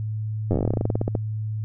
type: slowing click train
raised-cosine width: 2 ms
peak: -10 dBFS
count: 21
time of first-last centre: 0.51-1.152 s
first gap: 10 ms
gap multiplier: 1.11
effects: added 108 Hz sine -25 dBFS peak until 1.64 s